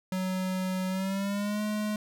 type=tone with pitch glide; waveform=square; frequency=186.2 to 211.4 Hz; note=F#3 to G#3; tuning=+11 to +31 cents; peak=-29 dBFS; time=0.12-1.96 s; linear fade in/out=2 ms; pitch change=+220 cents; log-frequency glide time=0.88-1.62 s; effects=none